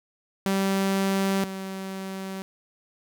sawtooth tone pair in turn, 194.2 / 191.64 Hz, G3 / G3, -16 / -39 cents, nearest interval unison, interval 23 cents, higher first, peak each -18 / -28 dBFS, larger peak first, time 0.46-1.44 / 1.44-2.42 s, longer neither, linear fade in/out 0 ms, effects none

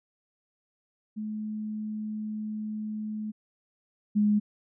sine tone pair in turn, 214.2 / 208.8 Hz, A3 / G#3, -46 / +10 cents, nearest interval unison, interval 44 cents, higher first, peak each -31 / -20 dBFS, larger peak second, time 1.16-3.32 / 4.15-4.4 s, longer first, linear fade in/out 20 ms, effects none

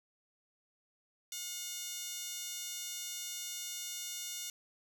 15% pulse tone with high-pass filter, 720 Hz, F#5, 47 cents flat, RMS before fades -42 dBFS, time 1.32-4.5 s, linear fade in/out 2 ms, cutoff 4800 Hz, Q 2.8, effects none

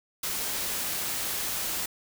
white noise, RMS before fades -31 dBFS, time 0.23-1.86 s, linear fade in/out 5 ms, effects none

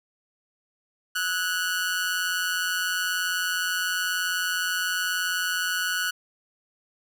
sawtooth tone with amplitude modulation, 1472 Hz, F#6, 9 cents flat, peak -18 dBFS, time 1.15-6.11 s, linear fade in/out 10 ms, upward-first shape sine, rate 179 Hz, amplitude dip 65%, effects none

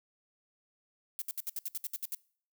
violet noise bursts, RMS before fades -36 dBFS, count 11, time 1.19-2.147 s, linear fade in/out 0 ms, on 27 ms, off 66 ms, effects noise-tail reverb RT60 0.5 s tail -23 dB re dry

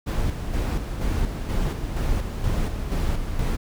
brown noise with tremolo, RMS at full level -23 dBFS, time 0.06-3.57 s, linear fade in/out 20 ms, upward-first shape square, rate 2.1 Hz, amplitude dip 45%, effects none

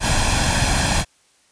pink noise with comb filter, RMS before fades -18 dBFS, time 0-1.05 s, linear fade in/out 50 ms, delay 1.2 ms, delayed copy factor +0.65, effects white hiss -58 dBFS RMS until 1.51 s + resampled to 22050 Hz

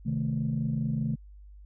sine chord, A diminished, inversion first, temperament equal, 130.81 / 155.56 / 220 Hz, C3 / Eb3 / A3, 0 / 0 / 0 cents, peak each -30 dBFS, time 0.05-1.16 s, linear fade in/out 20 ms, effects tanh soft clip ceiling -19 dBFS + added 50 Hz sine -46 dBFS peak until 1.65 s

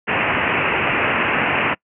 white low-pass noise, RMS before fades -19 dBFS, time 0.07-1.75 s, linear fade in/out 20 ms, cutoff 2800 Hz, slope 96 dB/octave, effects noise-tail reverb RT60 0.1 s tail -25 dB re dry + high-pass 100 Hz 12 dB/octave

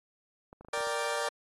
clicks, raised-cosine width 1 ms, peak -35 dBFS, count 7, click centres 0.529 / 0.61 / 0.648 / 0.685 / 0.776 / 0.807 / 0.871 s
20% pulse chord, G minor, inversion first, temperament equal, 466.2 / 587.3 / 784 Hz, Bb4 / D5 / G5, 0 / 0 / 0 cents, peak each -30 / -28 / -33 dBFS, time 0.73-1.29 s, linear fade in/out 5 ms
effects AAC 32 kbps

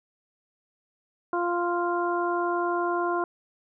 harmonic tone, 348.6 Hz, F4, 3 cents flat, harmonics 1 / 2 / 3 / 4, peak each -27 / -30 / -29 / -33 dBFS, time 1.33-3.24 s, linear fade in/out 2 ms, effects none

